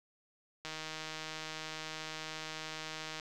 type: click train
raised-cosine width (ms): 0.2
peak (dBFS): -24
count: 401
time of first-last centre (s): 0.65-3.198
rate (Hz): 157
effects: none